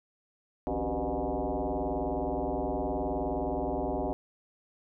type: tone with frequency modulation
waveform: sine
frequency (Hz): 174.61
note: F3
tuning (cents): 0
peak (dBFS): -28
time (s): 0.67-4.13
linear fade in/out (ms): 0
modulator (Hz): 110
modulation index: 5.9
effects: none